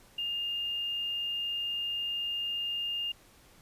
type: tone with hard clipping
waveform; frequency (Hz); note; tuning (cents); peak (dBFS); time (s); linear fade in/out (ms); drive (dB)
triangle; 2818; F7; +15; -31; 0.18-3.12; 5; 3
effects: pink hiss -59 dBFS RMS until 3.61 s + resampled to 32000 Hz